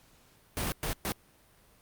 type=noise bursts at uneven times; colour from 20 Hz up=pink; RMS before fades=-32 dBFS; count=3; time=0.57-0.72 / 0.83-0.93 / 1.05-1.12 s; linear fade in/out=0 ms; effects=pink hiss -62 dBFS RMS until 1.81 s + Opus 48 kbps